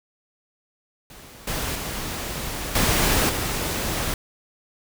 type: noise with level steps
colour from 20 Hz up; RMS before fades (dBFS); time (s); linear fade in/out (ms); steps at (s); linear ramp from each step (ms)
pink; -44 / -27 / -30 / -20 / -26; 1.1-4.14; 2; 1.47 / 1.75 / 2.75 / 3.29; 5
effects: none